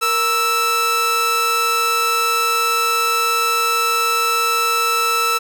sawtooth tone pair together, 466.2 / 1318.6 Hz, A#4 / E6, 0 / 0 cents, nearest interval octave + tritone, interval 1800 cents, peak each -21 / -12 dBFS, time 0.01-5.39 s, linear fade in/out 20 ms, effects none

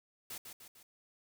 white noise with echo, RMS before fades -44 dBFS, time 0.3-0.38 s, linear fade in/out 5 ms, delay 150 ms, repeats 3, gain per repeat -5 dB, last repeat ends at 0.83 s, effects none

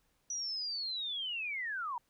sine linear sweep, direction down, 5900 to 910 Hz, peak -35 dBFS, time 0.3-1.98 s, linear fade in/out 2 ms, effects pink hiss -75 dBFS RMS until 2.09 s

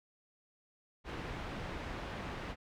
pink low-pass noise, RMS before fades -42 dBFS, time 1.04-2.56 s, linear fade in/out 50 ms, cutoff 2600 Hz, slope 12 dB/octave, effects none

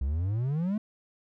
triangle exponential sweep, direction up, 63 to 220.6 Hz, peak -24 dBFS, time 0.01-0.78 s, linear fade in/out 5 ms, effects none

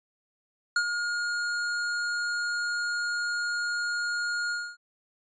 square tone with ADSR envelope, 1426 Hz, F6, 36 cents sharp, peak -21 dBFS, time 0.76-4.77 s, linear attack 3 ms, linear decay 68 ms, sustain -7 dB, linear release 260 ms, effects resampled to 16000 Hz

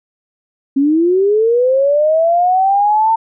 sine linear sweep, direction up, 266.9 to 907 Hz, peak -9 dBFS, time 0.76-3.16 s, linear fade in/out 10 ms, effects none

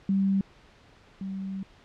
sine tone pair in turn, 194.7 / 192.8 Hz, G3 / G3, -12 / -28 cents, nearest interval unison, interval 16 cents, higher first, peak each -21 / -31 dBFS, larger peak first, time 0.09-0.41 / 1.21-1.63 s, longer second, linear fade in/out 2 ms, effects pink hiss -56 dBFS RMS until 1.84 s + low-pass 4000 Hz 12 dB/octave

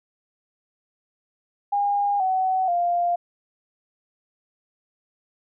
sine tone with pitch steps, 811 / 752.3 / 697.9 Hz, G#5 / F#5 / F5, -41 / +29 / -1 cents, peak -19 dBFS, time 1.72-3.16 s, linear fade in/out 10 ms, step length 480 ms, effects none

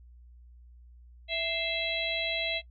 harmonic tone with a mistuned harmonic, 659.3 Hz, E5, in tune, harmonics 1 / 3 / 4 / 5 / 6, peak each -35 / -35 / -35 / -35 / -35 dBFS, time 1.28-2.62 s, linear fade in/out 50 ms, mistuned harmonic 3, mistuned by +95 cents, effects noise-tail reverb RT60 0.1 s tail -21 dB re dry + added 60 Hz sine -50 dBFS peak until 2.7 s

